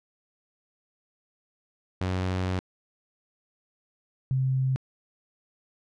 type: tone pair in turn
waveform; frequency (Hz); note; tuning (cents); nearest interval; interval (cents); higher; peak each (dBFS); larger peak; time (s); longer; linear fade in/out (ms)
sawtooth / sine; 92.5 / 131.46; F#2 / C3; 0 / +9; tritone; 609; second; -22 / -22; neither; 2.01-2.59 / 4.31-4.76; first; 0
effects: low-pass 5000 Hz 12 dB/octave